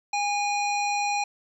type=harmonic tone with a mistuned harmonic; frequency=819 Hz; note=G#5; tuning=24 cents flat; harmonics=1 / 3 / 5 / 7 / 9; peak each=-25 / -29 / -36 / -37 / -41 dBFS; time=0.13-1.24 s; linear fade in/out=5 ms; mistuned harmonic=5; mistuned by=+21 cents; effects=10-bit